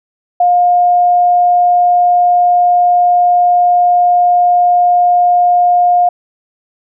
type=tone; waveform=sine; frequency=710 Hz; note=F5; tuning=28 cents sharp; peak=-6 dBFS; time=0.4-6.09 s; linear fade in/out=5 ms; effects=none